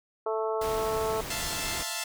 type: harmonic tone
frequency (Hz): 220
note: A3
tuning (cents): 0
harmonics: 2 / 3 / 4 / 5 / 6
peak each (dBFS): -29 / -33 / -35 / -37 / -39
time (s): 0.26-1.21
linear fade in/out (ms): 5
type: noise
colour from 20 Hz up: pink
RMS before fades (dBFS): -37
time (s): 0.61-1.83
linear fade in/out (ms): 5
type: chord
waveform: 5% pulse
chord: F major seventh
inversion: third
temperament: equal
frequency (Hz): 659.3 / 698.5 / 880 / 1046.5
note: E5 / F5 / A5 / C6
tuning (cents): 0 / 0 / 0 / 0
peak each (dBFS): -26 / -26 / -23 / -27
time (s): 1.3-2.04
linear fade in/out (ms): 5
effects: none

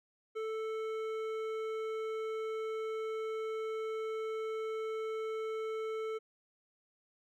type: tone with hard clipping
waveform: sine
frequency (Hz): 440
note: A4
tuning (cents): 0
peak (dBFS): -37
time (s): 0.35-6.19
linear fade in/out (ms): 20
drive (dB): 11
effects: none

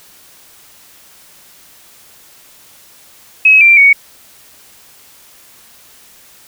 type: tone with pitch steps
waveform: sine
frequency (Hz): 2558 / 2360 / 2234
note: D#7 / D7 / C#7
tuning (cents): +47 / +8 / +13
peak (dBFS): -3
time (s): 3.45-3.93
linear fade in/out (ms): 5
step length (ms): 160
effects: white hiss -43 dBFS RMS until 6.47 s

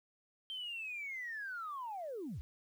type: linear sweep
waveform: sine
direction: down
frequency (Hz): 3147 to 49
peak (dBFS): -39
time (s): 0.5-2.41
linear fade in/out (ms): 0
effects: tanh soft clip ceiling -35 dBFS + 11-bit

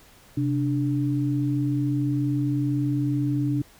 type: tone pair together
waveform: sine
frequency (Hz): 130.81 / 293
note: C3 / D4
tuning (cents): 0 / -4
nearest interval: octave + major second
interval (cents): 1396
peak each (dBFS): -24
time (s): 0.37-3.62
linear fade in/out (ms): 5
effects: pink hiss -53 dBFS RMS until 3.79 s

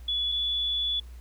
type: tone pair in turn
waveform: sine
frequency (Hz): 3417 / 3433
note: G#7 / A7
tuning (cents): +49 / -43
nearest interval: unison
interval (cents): 8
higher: second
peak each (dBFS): -25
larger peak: neither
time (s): 0.08-0.32 / 0.32-1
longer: second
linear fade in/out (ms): 5
effects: added 60 Hz sine -41 dBFS peak until 1.2 s + pink hiss -59 dBFS RMS until 1.2 s

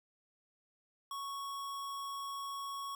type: tone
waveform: square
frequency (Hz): 1108.7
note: C#6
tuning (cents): 0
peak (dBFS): -40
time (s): 1.11-2.95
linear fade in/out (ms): 2
effects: none

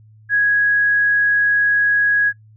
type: tone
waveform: sine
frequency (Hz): 1661.2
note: G#6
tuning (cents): 0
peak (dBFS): -12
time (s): 0.29-2.33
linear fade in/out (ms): 50
effects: noise-tail reverb RT60 0.1 s tail -20 dB re dry + added 108 Hz sine -44 dBFS peak until 2.56 s

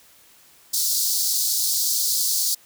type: high-pass noise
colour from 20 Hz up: pink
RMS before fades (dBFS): -22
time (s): 0.73-2.55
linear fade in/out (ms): 10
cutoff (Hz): 4200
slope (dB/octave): 48
effects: white hiss -53 dBFS RMS until 2.65 s

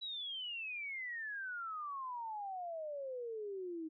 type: exponential sweep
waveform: sine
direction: down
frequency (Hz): 3947 to 311.1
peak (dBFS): -40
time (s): 0.01-3.89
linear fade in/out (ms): 20
effects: none

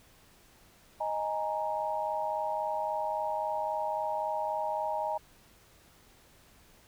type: chord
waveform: sine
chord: D# suspended fourth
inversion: none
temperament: just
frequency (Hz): 622.3 / 829.7 / 933.4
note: D#5 / G#5 / A#5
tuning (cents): 0 / -2 / +2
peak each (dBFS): -34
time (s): 1-5.18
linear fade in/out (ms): 10
effects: pink hiss -60 dBFS RMS until 6.87 s

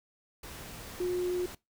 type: tone in noise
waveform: sine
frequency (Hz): 359.1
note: F4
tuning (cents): +48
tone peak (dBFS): -28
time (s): 1-1.46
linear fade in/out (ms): 5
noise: pink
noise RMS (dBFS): -45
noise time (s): 0.43-1.55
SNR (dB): +14
effects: noise-tail reverb RT60 0.2 s tail -21 dB re dry

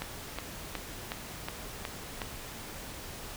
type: click train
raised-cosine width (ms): 0.3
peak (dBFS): -18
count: 7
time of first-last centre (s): 0.02-2.218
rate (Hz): 2.73
effects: pink hiss -43 dBFS RMS until 3.36 s

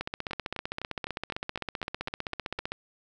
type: two click trains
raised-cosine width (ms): 0.3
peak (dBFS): -16 / -19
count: 43 / 10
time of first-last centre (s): 0.01-2.72 / 0.31-2.588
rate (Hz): 15.5 / 3.95
effects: none

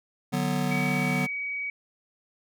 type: chord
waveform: square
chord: B minor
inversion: first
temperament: just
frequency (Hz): 148.16 / 185.21 / 246.9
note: D3 / F#3 / B3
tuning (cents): +16 / +2 / 0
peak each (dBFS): -30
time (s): 0.32-1.27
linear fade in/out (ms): 20
type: tone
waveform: sine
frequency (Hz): 2265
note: C#7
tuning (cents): +37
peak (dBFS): -29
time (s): 0.71-1.7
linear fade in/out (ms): 2
effects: none

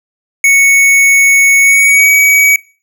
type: tone with pitch glide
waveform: square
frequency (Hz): 2217 to 2266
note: C#7 to C#7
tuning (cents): 0 to +37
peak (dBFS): -5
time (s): 0.44-2.56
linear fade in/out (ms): 2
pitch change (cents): +37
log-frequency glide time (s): 1.61-2.1
effects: noise-tail reverb RT60 0.4 s tail -22 dB re dry

